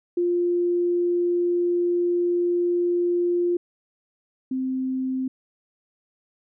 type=tone pair in turn; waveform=sine; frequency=350.2 / 260.4 Hz; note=F4 / C4; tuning=+5 / -8 cents; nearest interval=perfect fourth; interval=513 cents; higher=first; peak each=-19 / -23 dBFS; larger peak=first; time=0.17-3.57 / 4.51-5.28 s; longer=first; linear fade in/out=5 ms; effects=none